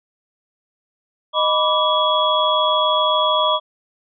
sine tone cluster, 620 / 987 / 1160 / 3344 Hz, D#5 / B5 / D6 / G#7, -6 / -1 / -22 / +11 cents, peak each -20 dBFS, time 1.33-3.6 s, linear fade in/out 50 ms, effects none

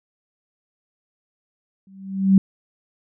sine tone with exponential growth, 192.9 Hz, G3, 28 cents flat, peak -7 dBFS, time 1.87-2.38 s, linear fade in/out 2 ms, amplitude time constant 110 ms, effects none

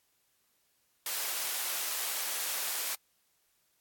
white high-pass noise, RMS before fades -34 dBFS, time 1.06-2.95 s, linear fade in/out 2 ms, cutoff 570 Hz, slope 12 dB/octave, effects white hiss -73 dBFS RMS until 3.8 s + AAC 64 kbps

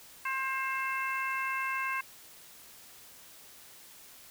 harmonic tone, 531 Hz, C5, 25 cents sharp, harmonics 2 / 3 / 4 / 5, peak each -34 / -36 / -37 / -38 dBFS, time 0.25-2.01 s, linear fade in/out 5 ms, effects white hiss -53 dBFS RMS until 4.3 s

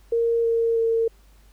sine tone with pitch steps, 463.8 / 459.5 / 455.3 Hz, A#4 / A#4 / A#4, -9 / -25 / -41 cents, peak -18 dBFS, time 0.12-1.08 s, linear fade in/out 5 ms, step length 320 ms, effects added 50 Hz sine -50 dBFS peak until 1.52 s + pink hiss -60 dBFS RMS until 1.52 s

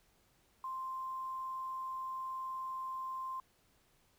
sine tone with quantisation, 1046.5 Hz, C6, in tune, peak -38 dBFS, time 0.64-3.4 s, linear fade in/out 2 ms, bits 11, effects pink hiss -71 dBFS RMS until 4.18 s

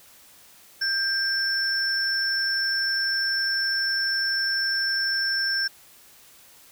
sine tone pair together, 1586 / 5384 Hz, G6 / E8, +20 / +36 cents, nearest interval octave + major sixth, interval 2116 cents, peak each -24 dBFS, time 0.81-5.68 s, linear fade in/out 10 ms, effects tanh soft clip ceiling -15 dBFS + white hiss -52 dBFS RMS until 6.71 s

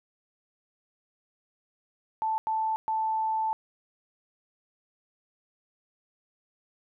sine tone bursts at uneven times, 880 Hz, A5, in tune, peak -25 dBFS, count 3, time 2.22-2.38 / 2.47-2.76 / 2.88-3.53 s, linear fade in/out 0 ms, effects none

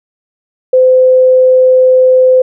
sine tone, 513 Hz, C5, 34 cents flat, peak -3 dBFS, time 0.73-2.42 s, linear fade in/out 5 ms, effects none

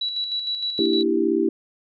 sine tone with tremolo, 3926 Hz, B7, 11 cents flat, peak -22 dBFS, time 0.01-1.03 s, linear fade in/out 5 ms, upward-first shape square, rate 6.5 Hz, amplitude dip 45%
sine chord, E half-diminished seventh, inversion second, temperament equal, 233.1 / 293.7 / 329.6 / 392 Hz, Bb3 / D4 / E4 / G4, 0 / 0 / 0 / 0 cents, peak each -27 / -26 / -21 / -22 dBFS, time 0.79-1.49 s, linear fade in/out 2 ms
effects none

